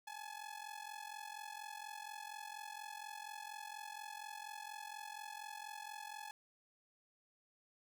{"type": "ring-modulated tone", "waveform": "sawtooth", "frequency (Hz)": 850, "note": "G#5", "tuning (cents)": 40, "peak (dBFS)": -40, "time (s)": [0.07, 6.31], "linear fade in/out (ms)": 0, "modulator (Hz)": 22.1, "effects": []}